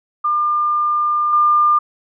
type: tone with level steps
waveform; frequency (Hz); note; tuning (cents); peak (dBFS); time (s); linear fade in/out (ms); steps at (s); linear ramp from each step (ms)
sine; 1200; D6; +37; -14 / -10; 0.24-1.79; 10; 1.33; 2
effects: none